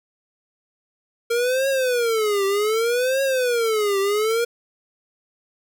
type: tone with vibrato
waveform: square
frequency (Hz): 462.1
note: A#4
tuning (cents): -15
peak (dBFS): -19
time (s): 1.3-4.45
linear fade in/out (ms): 10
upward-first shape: triangle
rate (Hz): 0.65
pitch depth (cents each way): 300
effects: none